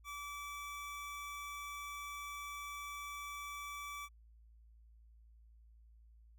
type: tone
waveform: 25% pulse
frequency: 1155 Hz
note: D6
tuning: 29 cents flat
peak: -40 dBFS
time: 0.04-4.09 s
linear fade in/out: 50 ms
effects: added 56 Hz sine -59 dBFS peak until 6.38 s